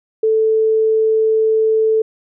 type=tone; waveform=sine; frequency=440 Hz; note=A4; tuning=in tune; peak=-11 dBFS; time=0.23-2.02 s; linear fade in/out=5 ms; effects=none